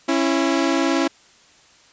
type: tone pair together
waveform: sawtooth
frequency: 274.4 / 333 Hz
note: C#4 / E4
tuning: -17 / +18 cents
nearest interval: minor third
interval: 335 cents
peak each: -16 dBFS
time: 0.08-1.08 s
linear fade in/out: 10 ms
effects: white hiss -52 dBFS RMS until 1.92 s + resampled to 16000 Hz